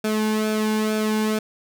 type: tone with flanger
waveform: sawtooth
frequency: 215.7 Hz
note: A3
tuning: 34 cents flat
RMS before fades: -22 dBFS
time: 0.04-1.39 s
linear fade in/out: 5 ms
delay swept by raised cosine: 1 to 1.61 ms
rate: 2.2 Hz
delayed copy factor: -0.65
effects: none